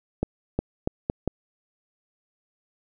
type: accelerating click train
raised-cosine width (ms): 2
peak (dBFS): -10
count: 5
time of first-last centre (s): 0.23-1.277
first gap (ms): 360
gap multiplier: 0.79
effects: none